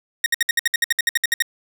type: tone bursts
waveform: sawtooth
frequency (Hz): 1864.7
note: A#6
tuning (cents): 0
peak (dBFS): -11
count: 15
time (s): 0.24-1.423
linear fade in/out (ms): 2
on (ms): 21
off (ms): 62
effects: none